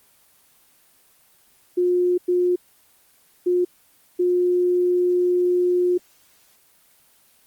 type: tone bursts at uneven times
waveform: sine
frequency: 357.4 Hz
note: F4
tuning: 40 cents sharp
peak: -16 dBFS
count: 4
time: 1.77-2.18 / 2.28-2.56 / 3.46-3.65 / 4.19-5.98 s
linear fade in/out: 10 ms
effects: white hiss -57 dBFS RMS until 7.46 s + Opus 24 kbps